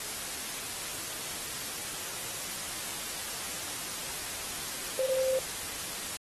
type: tone in noise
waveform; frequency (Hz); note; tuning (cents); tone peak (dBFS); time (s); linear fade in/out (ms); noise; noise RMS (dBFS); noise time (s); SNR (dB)
sine; 523.3; C5; 0; -26; 4.99-5.39; 2; white; -37; 0-6.17; +8
effects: AAC 32 kbps